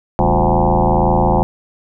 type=tone with frequency modulation; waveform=sine; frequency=356.7 Hz; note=F4; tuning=37 cents sharp; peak=-10 dBFS; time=0.19-1.43 s; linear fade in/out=0 ms; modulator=82.1 Hz; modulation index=6.8; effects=none